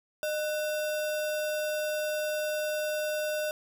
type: tone with sample-and-hold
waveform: sine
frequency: 610 Hz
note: D#5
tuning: 34 cents flat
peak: -28 dBFS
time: 0.23-3.51 s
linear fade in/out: 0 ms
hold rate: 2100 Hz
effects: none